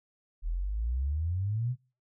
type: exponential sweep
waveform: sine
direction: up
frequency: 38.89 to 130.8 Hz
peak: -28 dBFS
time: 0.42-1.76 s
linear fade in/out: 50 ms
effects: noise-tail reverb RT60 0.3 s tail -18 dB re dry